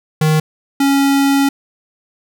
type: tone pair in turn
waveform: square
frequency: 155.56 / 277.2 Hz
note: D#3 / C#4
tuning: 0 / 0 cents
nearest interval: minor seventh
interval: 1000 cents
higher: second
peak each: -11 dBFS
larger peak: neither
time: 0.21-0.4 / 0.8-1.49 s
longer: second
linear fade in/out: 5 ms
effects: none